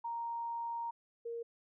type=tone pair in turn; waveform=sine; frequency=932.3 / 466.1 Hz; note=A#5 / A#4; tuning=0 / 0 cents; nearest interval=octave; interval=1200 cents; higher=first; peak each=-36 / -38 dBFS; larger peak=first; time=0.04-0.91 / 1.25-1.43 s; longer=first; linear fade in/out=10 ms; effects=none